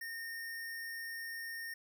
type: tone with sample-and-hold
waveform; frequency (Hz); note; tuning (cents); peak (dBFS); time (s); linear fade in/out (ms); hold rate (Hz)
sine; 1834; A#6; -29; -40; 0.01-1.74; 5; 7350
effects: none